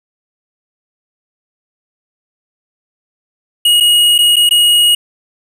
square tone with dropouts, 2887 Hz, F#7, 43 cents flat, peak -7 dBFS, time 3.65-4.95 s, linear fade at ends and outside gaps 5 ms, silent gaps 3.802-3.806 / 4.181-4.187 / 4.359-4.365 / 4.492-4.509 s, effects none

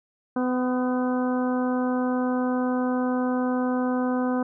harmonic tone with a mistuned harmonic, 252.1 Hz, B3, 36 cents sharp, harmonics 1 / 2 / 3 / 4 / 5 / 6, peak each -23 / -29 / -33 / -35 / -37 / -39 dBFS, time 0.36-4.43 s, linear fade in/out 5 ms, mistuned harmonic 5, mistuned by -21 cents, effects none

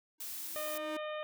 square tone with exponential growth, 311.6 Hz, D#4, 3 cents sharp, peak -39 dBFS, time 0.18-0.97 s, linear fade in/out 5 ms, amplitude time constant 170 ms
blue noise, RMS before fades -42 dBFS, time 0.2-0.78 s, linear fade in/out 5 ms
harmonic tone, 610 Hz, D#5, 34 cents flat, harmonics 1 / 2 / 3 / 4 / 5 / 6, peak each -38 / -44 / -48 / -50 / -52 / -54 dBFS, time 0.56-1.23 s, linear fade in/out 0 ms
effects none

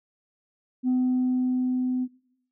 sine tone with level ramp, 253.5 Hz, B3, 45 cents sharp, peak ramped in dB -18 to -23 dBFS, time 0.83-2.08 s, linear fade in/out 50 ms, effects noise-tail reverb RT60 0.7 s tail -19 dB re dry + tanh soft clip ceiling -18 dBFS

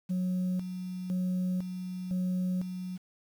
sine tone with tremolo, 182.9 Hz, F#3, 20 cents flat, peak -25 dBFS, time 0.09-2.98 s, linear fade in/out 20 ms, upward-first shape square, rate 0.99 Hz, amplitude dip 65%, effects tanh soft clip ceiling -26 dBFS + 9-bit

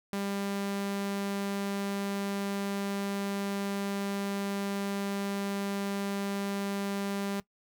sawtooth tone, 199.1 Hz, G3, 27 cents sharp, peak -27 dBFS, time 0.13-7.4 s, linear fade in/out 0 ms, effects noise-tail reverb RT60 0.1 s tail -20 dB re dry

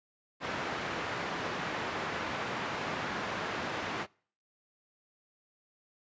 white band-pass noise, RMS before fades -36 dBFS, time 0.4-4.07 s, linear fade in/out 50 ms, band 100 to 1700 Hz, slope 12 dB/octave, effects noise-tail reverb RT60 0.5 s tail -26 dB re dry + resampled to 16000 Hz

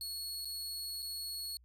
sawtooth tone with dropouts, 4353 Hz, C#8, 32 cents flat, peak -36 dBFS, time 0.01-1.57 s, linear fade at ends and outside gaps 1 ms, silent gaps 0.448-0.454 / 1.022-1.026 s, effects added 60 Hz sine -60 dBFS peak until 1.64 s

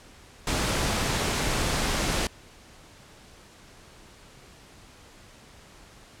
pink noise, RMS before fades -26 dBFS, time 0.47-2.27 s, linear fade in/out 2 ms, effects pink hiss -51 dBFS RMS until 6.2 s + low-pass 9000 Hz 12 dB/octave

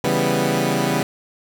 15% pulse chord, C# half-diminished seventh, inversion none, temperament equal, 138.59 / 164.81 / 196 / 246.9 Hz, C#3 / E3 / G3 / B3, 0 / 0 / 0 / 0 cents, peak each -17 dBFS, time 0.04-1.03 s, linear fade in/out 2 ms, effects none

